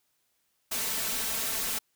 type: noise with comb filter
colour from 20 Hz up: white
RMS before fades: -31 dBFS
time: 0.71-1.79 s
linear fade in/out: 10 ms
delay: 4.5 ms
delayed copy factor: +0.85
effects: white hiss -74 dBFS RMS until 1.95 s